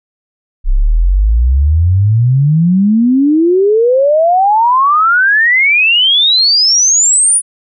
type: exponential sweep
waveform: sine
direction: up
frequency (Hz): 30.87 to 9930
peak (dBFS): -6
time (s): 0.64-7.42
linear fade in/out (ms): 50
effects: none